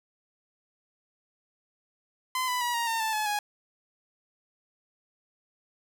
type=tone with pitch steps; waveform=sawtooth; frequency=1025 / 994.7 / 965.2 / 936.7 / 909 / 882.1 / 856 / 830.6 Hz; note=C6 / B5 / B5 / A#5 / A#5 / A5 / A5 / G#5; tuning=-36 / +12 / -40 / +8 / -44 / +4 / -48 / 0 cents; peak=-23 dBFS; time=2.35-3.39 s; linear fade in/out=2 ms; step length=130 ms; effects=none